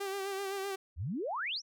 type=tone with vibrato; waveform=sawtooth; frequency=392 Hz; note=G4; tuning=in tune; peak=-31 dBFS; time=0-0.76 s; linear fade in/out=10 ms; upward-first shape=sine; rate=7.8 Hz; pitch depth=42 cents each way
type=exponential sweep; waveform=sine; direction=up; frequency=67.7 to 6130 Hz; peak=-33 dBFS; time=0.96-1.62 s; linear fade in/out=50 ms
effects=none